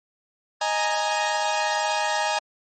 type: chord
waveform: sawtooth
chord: D# suspended fourth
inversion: none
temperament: equal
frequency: 622.3 / 830.6 / 932.3 Hz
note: D#5 / G#5 / A#5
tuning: 0 / 0 / 0 cents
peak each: -24 / -21 / -23 dBFS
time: 0.61-2.39 s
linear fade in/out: 5 ms
effects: MP3 32 kbps